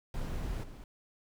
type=noise with level steps; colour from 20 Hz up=brown; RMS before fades=-36 / -46 dBFS; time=0.14-0.84 s; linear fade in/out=2 ms; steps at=0.63 s; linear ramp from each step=10 ms; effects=none